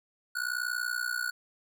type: tone with amplitude modulation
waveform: square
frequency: 1465 Hz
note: F#6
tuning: 18 cents flat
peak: -27 dBFS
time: 0.35-1.31 s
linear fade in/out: 10 ms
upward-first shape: sine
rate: 60.6 Hz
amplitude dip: 90%
effects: none